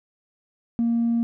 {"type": "tone with tanh clipping", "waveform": "triangle", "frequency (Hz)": 233.1, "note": "A#3", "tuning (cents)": 0, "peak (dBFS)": -19, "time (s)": [0.79, 1.23], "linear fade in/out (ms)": 0, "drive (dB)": 5, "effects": []}